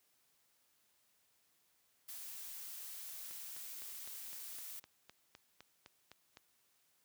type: noise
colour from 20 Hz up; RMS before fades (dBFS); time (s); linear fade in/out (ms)
blue; -48; 2.08-4.8; 10
type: click train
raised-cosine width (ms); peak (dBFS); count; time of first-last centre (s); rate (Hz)
0.2; -36; 13; 3.31-6.371; 3.92
effects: white hiss -75 dBFS RMS until 7.04 s + high-pass 60 Hz 12 dB/octave